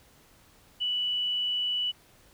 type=tone; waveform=sine; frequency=2960 Hz; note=F#7; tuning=in tune; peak=-26 dBFS; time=0.8-1.92 s; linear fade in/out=20 ms; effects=pink hiss -59 dBFS RMS until 2.33 s

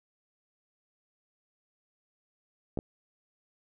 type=clicks; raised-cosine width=2 ms; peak=-19 dBFS; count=2; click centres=2.774 / 2.789 s; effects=none

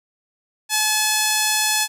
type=tone; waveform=5% pulse; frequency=858 Hz; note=A5; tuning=44 cents flat; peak=-5 dBFS; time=0.69-1.88 s; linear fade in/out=50 ms; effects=none

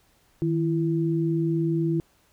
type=tone pair together; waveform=sine; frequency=157.88 / 333.9 Hz; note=D#3 / E4; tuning=+26 / +22 cents; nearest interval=octave + minor second; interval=1296 cents; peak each=-24 dBFS; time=0.42-2 s; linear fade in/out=0 ms; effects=pink hiss -63 dBFS RMS until 2.32 s

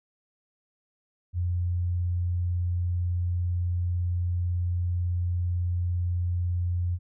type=tone; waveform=sine; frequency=88.2 Hz; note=F2; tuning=18 cents sharp; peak=-24 dBFS; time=1.33-6.99 s; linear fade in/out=50 ms; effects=none

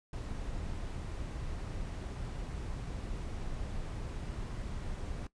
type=noise; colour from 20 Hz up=brown; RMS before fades=-39 dBFS; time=0.13-5.27 s; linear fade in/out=2 ms; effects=noise-tail reverb RT60 0.1 s tail -18 dB re dry + resampled to 22050 Hz

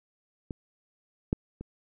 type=clicks; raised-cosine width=3 ms; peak=-22 / -12 / -26 dBFS; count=3; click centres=0.508 / 1.329 / 1.61 s; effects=none

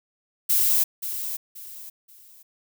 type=noise with echo; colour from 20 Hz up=violet; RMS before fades=-20 dBFS; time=0.49-0.84 s; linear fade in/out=10 ms; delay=530 ms; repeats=3; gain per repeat=-10 dB; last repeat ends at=2.43 s; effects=none

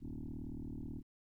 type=tone with frequency modulation; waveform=sine; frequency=123.47 Hz; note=B2; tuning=in tune; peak=-40 dBFS; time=0-1.03 s; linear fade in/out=50 ms; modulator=38.4 Hz; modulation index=4.8; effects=tanh soft clip ceiling -37 dBFS + 13-bit

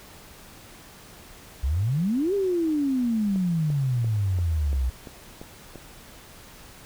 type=exponential two-way sweep; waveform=sine; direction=up then down; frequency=61 to 408.7 to 61 Hz; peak=-21 dBFS; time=1.63-4.9 s; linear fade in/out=10 ms; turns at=2.34 s
type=click train; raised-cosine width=2 ms; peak=-25 dBFS; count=8; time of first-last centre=3.36-5.757 s; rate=2.92 Hz
effects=pink hiss -47 dBFS RMS until 6.85 s

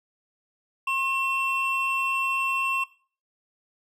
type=tone pair together; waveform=triangle; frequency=1072.3 / 2702 Hz; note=C6 / E7; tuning=+42 / +42 cents; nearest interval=octave + major third; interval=1600 cents; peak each=-25 dBFS; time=0.87-2.84 s; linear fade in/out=5 ms; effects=noise-tail reverb RT60 0.4 s tail -17 dB re dry

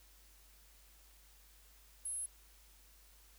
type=tone; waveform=sine; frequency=10620 Hz; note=E9; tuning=12 cents sharp; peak=-38 dBFS; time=2.05-2.26 s; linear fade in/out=5 ms; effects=added 50 Hz sine -63 dBFS peak until 3.38 s + white hiss -65 dBFS RMS until 3.38 s

